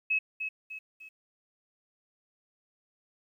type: tone with echo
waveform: sine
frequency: 2575 Hz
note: E7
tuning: 41 cents flat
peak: -24 dBFS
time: 0.1-0.19 s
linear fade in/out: 10 ms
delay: 300 ms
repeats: 3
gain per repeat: -7 dB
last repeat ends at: 1.09 s
effects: 11-bit